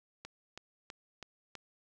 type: click train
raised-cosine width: 0.2 ms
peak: -27 dBFS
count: 5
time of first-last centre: 0.25-1.553 s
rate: 3.07 Hz
effects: none